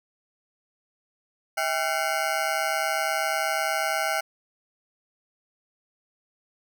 20% pulse ring-modulated tone, 720 Hz, F#5, 47 cents flat, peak -16 dBFS, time 1.57-4.21 s, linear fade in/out 10 ms, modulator 74.1 Hz, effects none

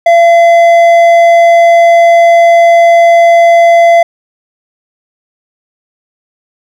sine tone with hard clipping, 680 Hz, F5, 46 cents flat, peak -3 dBFS, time 0.06-4.03 s, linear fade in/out 5 ms, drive 6 dB, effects none

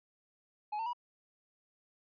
triangle tone with pitch steps, 842 / 902.4 / 967.2 Hz, G#5 / A5 / B5, +24 / +44 / -36 cents, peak -32 dBFS, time 0.72-0.933 s, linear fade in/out 10 ms, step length 71 ms, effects resampled to 11025 Hz

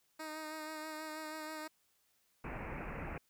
10% pulse tone with vibrato, 311.1 Hz, D#4, in tune, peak -34 dBFS, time 0.19-1.68 s, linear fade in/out 10 ms, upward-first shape sine, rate 6.2 Hz, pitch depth 24 cents each way
pink low-pass noise, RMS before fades -43 dBFS, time 2.44-3.18 s, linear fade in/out 5 ms, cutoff 2600 Hz, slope 96 dB/octave
effects white hiss -75 dBFS RMS until 3.29 s

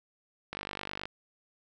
click train, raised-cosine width 0.3 ms, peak -20 dBFS, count 27, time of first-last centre 0.53-1.055 s, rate 49.5 Hz, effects none

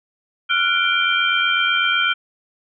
sine tone cluster, 1377 / 1465 / 2354 / 3152 Hz, F6 / F#6 / D7 / G7, -25 / -18 / +3 / +9 cents, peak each -21 dBFS, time 0.49-2.14 s, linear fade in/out 20 ms, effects none

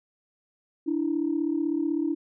sine tone pair together, 293.7 / 329.7 Hz, D4 / E4, 0 / 0 cents, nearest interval major second, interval 200 cents, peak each -26 / -26 dBFS, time 0.86-2.15 s, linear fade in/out 20 ms, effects tanh soft clip ceiling -16 dBFS

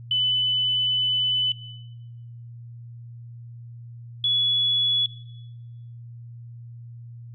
sine tone pair in turn, 3003 / 3394 Hz, F#7 / G#7, +25 / +37 cents, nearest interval major second, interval 212 cents, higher second, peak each -19 / -19 dBFS, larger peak neither, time 0.11-1.52 / 4.24-5.06 s, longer first, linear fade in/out 2 ms, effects noise-tail reverb RT60 1.0 s tail -17 dB re dry + added 118 Hz sine -38 dBFS peak until 7.34 s

